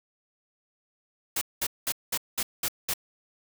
white noise bursts, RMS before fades -28 dBFS, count 7, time 1.36-2.938 s, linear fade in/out 5 ms, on 54 ms, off 200 ms, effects none

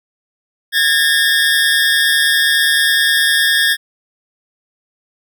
25% pulse tone pair together, 1654 / 1803.7 Hz, G#6 / A6, -8 / +42 cents, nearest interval major second, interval 150 cents, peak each -10 dBFS, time 0.72-3.77 s, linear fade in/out 50 ms, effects none

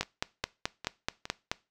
two click trains, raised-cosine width 0.2 ms, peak -21 / -11 dBFS, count 4 / 8, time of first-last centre 0.03-1.254 / 0.01-1.515 s, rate 2.45 / 4.65 Hz, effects noise-tail reverb RT60 0.3 s tail -21 dB re dry

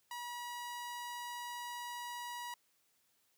sawtooth tone, 965 Hz, B5, 40 cents flat, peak -38 dBFS, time 0.11-2.54 s, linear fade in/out 2 ms, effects white hiss -75 dBFS RMS until 3.37 s + high-pass 80 Hz 12 dB/octave

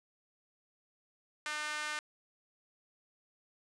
sawtooth tone with high-pass filter, 301.8 Hz, D4, 47 cents sharp, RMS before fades -38 dBFS, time 1.46-1.99 s, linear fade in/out 0 ms, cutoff 1500 Hz, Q 1.7, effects resampled to 22050 Hz + 10-bit

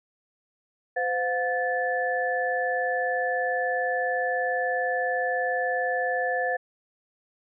sine tone cluster, 512 / 716 / 1743 Hz, C5 / F5 / A6, -38 / +43 / -17 cents, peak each -28 dBFS, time 0.96-6.57 s, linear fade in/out 10 ms, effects none

